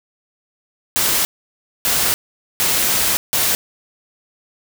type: noise bursts at uneven times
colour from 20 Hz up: white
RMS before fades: -17 dBFS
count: 4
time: 0.96-1.25 / 1.85-2.14 / 2.6-3.17 / 3.33-3.55 s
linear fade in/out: 0 ms
effects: none